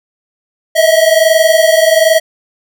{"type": "tone pair together", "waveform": "square", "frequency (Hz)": [633, 654.2], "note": ["D#5", "E5"], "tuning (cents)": [30, -13], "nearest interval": "minor second", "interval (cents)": 57, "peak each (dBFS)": -10, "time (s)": [0.75, 2.2], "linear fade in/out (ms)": 20, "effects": []}